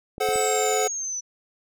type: clicks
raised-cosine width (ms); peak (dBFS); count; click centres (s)
2; -23; 3; 0.181 / 0.288 / 0.358
type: chord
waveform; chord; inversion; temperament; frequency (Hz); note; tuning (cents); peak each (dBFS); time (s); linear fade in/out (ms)
square; F# diminished; first; equal with one note detuned; 430.7 / 523.3 / 740; A4 / C5 / F#5; -37 / 0 / 0; -25 / -29 / -26; 0.2-0.88; 10
type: exponential sweep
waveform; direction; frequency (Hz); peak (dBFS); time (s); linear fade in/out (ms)
sine; down; 8070 to 5920; -27; 0.32-1.21; 20
effects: none